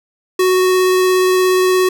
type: tone with vibrato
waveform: square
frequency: 370 Hz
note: F#4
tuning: in tune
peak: -11 dBFS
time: 0.39-1.89 s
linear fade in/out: 5 ms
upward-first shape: sine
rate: 17 Hz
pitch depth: 8 cents each way
effects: none